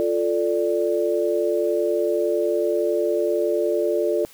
sine chord, D minor, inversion first, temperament equal, 349.2 / 440 / 587.3 Hz, F4 / A4 / D5, 0 / 0 / 0 cents, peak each -23 / -23 / -23 dBFS, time 0-4.25 s, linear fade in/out 0 ms, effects white hiss -49 dBFS RMS until 4.33 s

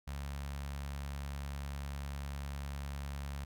sawtooth tone with notch filter, 70 Hz, C#2, 18 cents sharp, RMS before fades -41 dBFS, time 0.07-3.45 s, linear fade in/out 10 ms, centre 360 Hz, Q 0.68, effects none

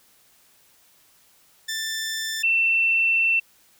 15% pulse / sine tone pair in turn, 1774 / 2688 Hz, A6 / E7, +14 / +33 cents, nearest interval perfect fifth, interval 719 cents, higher second, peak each -20 / -17 dBFS, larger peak second, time 1.68-2.43 / 2.43-3.4 s, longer second, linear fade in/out 10 ms, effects white hiss -58 dBFS RMS until 3.79 s

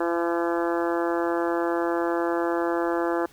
harmonic tone, 170 Hz, F3, 46 cents flat, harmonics 2 / 3 / 4 / 5 / 6 / 7 / 8 / 9 / 10, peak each -25 / -29 / -31 / -33 / -35 / -36 / -37 / -38 / -39 dBFS, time 0-3.26 s, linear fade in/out 5 ms, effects pink hiss -54 dBFS RMS until 3.32 s

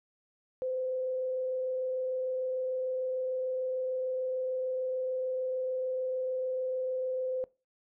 sine tone with frequency modulation, 514 Hz, C5, 31 cents flat, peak -30 dBFS, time 0.62-7.44 s, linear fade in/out 0 ms, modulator 26.7 Hz, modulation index 0.21, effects noise-tail reverb RT60 0.3 s tail -22 dB re dry

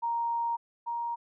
sine tone pair in turn, 934 / 939.4 Hz, A#5 / A#5, +3 / +13 cents, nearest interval unison, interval 10 cents, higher second, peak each -27 / -30 dBFS, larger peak first, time 0.02-0.57 / 0.86-1.16 s, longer first, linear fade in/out 20 ms, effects none

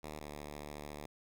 5% pulse tone pair in turn, 75.9 / 73.87 Hz, D#2 / D2, -42 / +11 cents, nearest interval unison, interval 47 cents, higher first, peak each -32 / -33 dBFS, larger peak first, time 0.03-0.2 / 0.2-1.06 s, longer second, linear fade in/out 5 ms, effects none

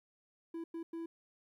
triangle tone bursts at uneven times, 331.6 Hz, E4, 10 cents sharp, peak -37 dBFS, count 3, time 0.54-0.64 / 0.74-0.83 / 0.93-1.06 s, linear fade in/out 5 ms, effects 13-bit

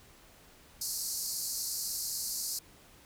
pink band-pass noise, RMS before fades -36 dBFS, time 0.81-2.59 s, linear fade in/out 5 ms, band 4300 to 15000 Hz, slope 96 dB/octave, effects pink hiss -58 dBFS RMS until 3.05 s

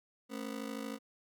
30% pulse ring-modulated tone, 246.9 Hz, B3, in tune, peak -33 dBFS, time 0.29-0.99 s, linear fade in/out 50 ms, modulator 26.5 Hz, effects none

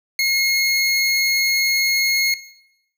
25% pulse tone, 2159 Hz, C#7, 46 cents flat, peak -13 dBFS, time 0.19-2.34 s, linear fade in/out 2 ms, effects noise-tail reverb RT60 0.8 s tail -17 dB re dry

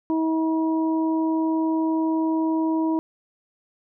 harmonic tone, 320.6 Hz, E4, 48 cents flat, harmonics 1 / 2 / 3, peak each -20 / -33 / -30 dBFS, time 0.1-2.99 s, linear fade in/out 0 ms, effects none

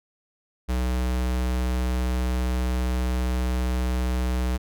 square tone, 62.5 Hz, B1, 21 cents sharp, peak -23 dBFS, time 0.68-4.58 s, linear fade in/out 20 ms, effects none

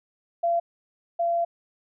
sine tone pair in turn, 683 / 683 Hz, F5 / F5, -39 / -39 cents, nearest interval unison, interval 0 cents, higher neither, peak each -20 / -21 dBFS, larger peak first, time 0.43-0.6 / 1.19-1.45 s, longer second, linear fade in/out 10 ms, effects none

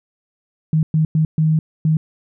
sine tone bursts at uneven times, 157.1 Hz, D#3, 17 cents sharp, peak -12 dBFS, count 5, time 0.73-0.83 / 0.94-1.05 / 1.15-1.25 / 1.38-1.59 / 1.85-1.97 s, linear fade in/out 2 ms, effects none

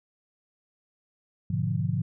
sine chord, G# diminished seventh, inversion none, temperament equal with one note detuned, 103.83 / 123.97 / 146.83 / 174.61 Hz, G#2 / B2 / D3 / F3, 0 / +7 / 0 / 0 cents, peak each -30 dBFS, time 1.5-2.02 s, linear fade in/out 5 ms, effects none

